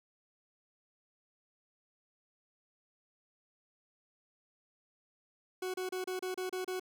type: tone bursts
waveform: 40% pulse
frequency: 370 Hz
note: F#4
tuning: in tune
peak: -34 dBFS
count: 8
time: 5.62-6.797 s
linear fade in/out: 5 ms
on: 120 ms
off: 31 ms
effects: none